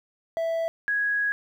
triangle / sine tone pair in turn, 659.3 / 1661.3 Hz, E5 / G#6, 0 / 0 cents, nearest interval octave + major third, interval 1600 cents, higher second, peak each -22 dBFS, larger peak neither, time 0.37-0.68 / 0.88-1.32 s, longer second, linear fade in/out 0 ms, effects 10-bit

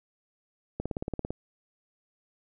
click train, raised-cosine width 2 ms, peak -18 dBFS, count 10, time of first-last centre 0.8-1.306 s, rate 17.8 Hz, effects none

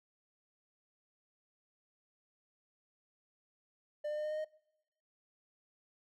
triangle tone with pitch steps, 597 / 601.5 / 606 / 610.6 / 615.2 / 619.8 Hz, D5 / D5 / D#5 / D#5 / D#5 / D#5, +28 / +41 / -46 / -33 / -20 / -7 cents, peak -33 dBFS, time 4.04-4.448 s, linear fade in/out 10 ms, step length 68 ms, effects noise-tail reverb RT60 0.9 s tail -25 dB re dry

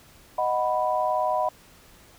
sine chord, B major, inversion first, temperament equal, 622.3 / 740 / 987.8 Hz, D#5 / F#5 / B5, 0 / 0 / 0 cents, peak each -26 dBFS, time 0.38-1.49 s, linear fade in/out 5 ms, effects pink hiss -53 dBFS RMS until 2.18 s

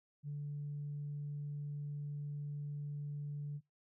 sine tone, 145.6 Hz, D3, 15 cents flat, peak -38 dBFS, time 0.23-3.61 s, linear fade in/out 50 ms, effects noise-tail reverb RT60 0.2 s tail -25 dB re dry + tanh soft clip ceiling -35 dBFS

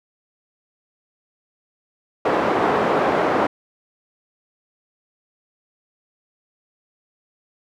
pink band-pass noise, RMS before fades -19 dBFS, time 2.25-3.47 s, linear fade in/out 5 ms, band 360 to 1100 Hz, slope 12 dB/octave, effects none

